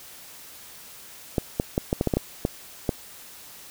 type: clicks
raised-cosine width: 2 ms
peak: -8 dBFS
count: 10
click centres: 1.382 / 1.599 / 1.779 / 1.929 / 2.011 / 2.073 / 2.138 / 2.17 / 2.451 / 2.892 s
effects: white hiss -45 dBFS RMS until 3.7 s